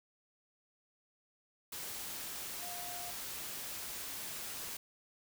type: tone in noise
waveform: sine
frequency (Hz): 706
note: F5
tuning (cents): +19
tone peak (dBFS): -47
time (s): 2.62-3.11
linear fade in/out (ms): 5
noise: white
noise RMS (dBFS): -43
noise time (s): 1.72-4.77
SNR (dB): -7
effects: none